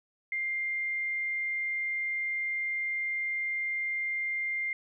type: tone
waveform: sine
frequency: 2100 Hz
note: C7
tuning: 6 cents sharp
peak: -29 dBFS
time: 0.32-4.73 s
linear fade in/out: 2 ms
effects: none